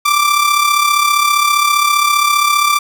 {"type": "tone with amplitude modulation", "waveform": "sawtooth", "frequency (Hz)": 1174.7, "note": "D6", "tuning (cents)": 0, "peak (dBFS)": -4, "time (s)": [0.05, 2.79], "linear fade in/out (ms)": 10, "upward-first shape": "sine", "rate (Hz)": 35.1, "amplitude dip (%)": 55, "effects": []}